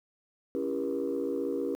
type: chord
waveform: sine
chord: C# diminished seventh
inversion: none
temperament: just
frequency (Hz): 277.2 / 332.6 / 399.1 / 479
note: C#4 / E4 / G4 / Bb4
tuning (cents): 0 / +16 / +31 / +47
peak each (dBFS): -33 / -35 / -33 / -33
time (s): 0.55-1.75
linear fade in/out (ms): 0
effects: tanh soft clip ceiling -22 dBFS + 10-bit